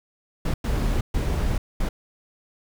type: noise bursts at uneven times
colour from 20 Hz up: brown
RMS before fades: -23 dBFS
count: 4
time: 0.45-0.54 / 0.64-1.01 / 1.14-1.58 / 1.8-1.89 s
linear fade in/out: 5 ms
effects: none